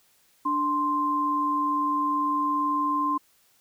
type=tone pair together; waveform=sine; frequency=293.7 / 1046.6 Hz; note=D4 / C6; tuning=0 / 0 cents; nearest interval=octave + minor seventh; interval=2200 cents; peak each=-29 / -23 dBFS; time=0.45-3.18 s; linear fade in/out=10 ms; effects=white hiss -63 dBFS RMS until 3.6 s